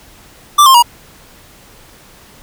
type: tone with pitch steps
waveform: square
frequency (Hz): 1174.7 / 1058.7 / 954.2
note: D6 / C6 / A#5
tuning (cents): 0 / +20 / +40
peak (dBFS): -4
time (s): 0.58-0.826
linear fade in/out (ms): 10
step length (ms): 82
effects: pink hiss -42 dBFS RMS until 2.42 s